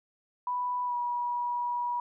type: tone with pitch glide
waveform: sine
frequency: 987.8 to 967.5 Hz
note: B5 to B5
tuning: 0 to -36 cents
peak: -28 dBFS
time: 0.47-2 s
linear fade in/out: 2 ms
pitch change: -36 cents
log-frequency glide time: 0.85-0.95 s
effects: none